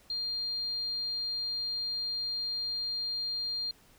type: tone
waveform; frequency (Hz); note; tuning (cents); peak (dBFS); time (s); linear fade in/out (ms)
sine; 4200; C8; +6; -31; 0.1-3.71; 2
effects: pink hiss -61 dBFS RMS until 3.98 s